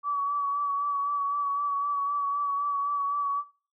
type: tone with vibrato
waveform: sine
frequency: 1140 Hz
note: C#6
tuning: 48 cents sharp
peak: -25 dBFS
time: 0.03-3.44 s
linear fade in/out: 50 ms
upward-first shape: sine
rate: 3.9 Hz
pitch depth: 28 cents each way
effects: noise-tail reverb RT60 0.4 s tail -20 dB re dry